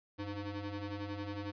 30% pulse ring-modulated tone, 203 Hz, G#3, 39 cents flat, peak -33 dBFS, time 0.18-1.52 s, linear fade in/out 20 ms, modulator 107 Hz, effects resampled to 11025 Hz

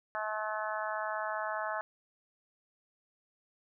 harmonic tone, 214.8 Hz, A3, 41 cents flat, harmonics 3 / 4 / 5 / 6 / 7 / 8, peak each -38 / -39 / -40 / -41 / -41 / -42 dBFS, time 0.15-1.81 s, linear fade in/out 0 ms, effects none

